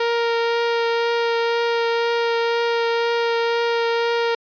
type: tone with vibrato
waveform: sawtooth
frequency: 466.2 Hz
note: A#4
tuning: in tune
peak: -14 dBFS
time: 0-4.35 s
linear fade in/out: 5 ms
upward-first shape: triangle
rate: 2 Hz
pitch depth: 11 cents each way
effects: resampled to 11025 Hz